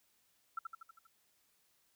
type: tone with echo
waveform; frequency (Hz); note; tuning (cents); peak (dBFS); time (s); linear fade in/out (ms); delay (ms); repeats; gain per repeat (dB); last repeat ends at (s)
sine; 1338; E6; +25; -35; 0.57-0.59; 5; 80; 6; -4; 1.07
effects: white hiss -74 dBFS RMS until 1.95 s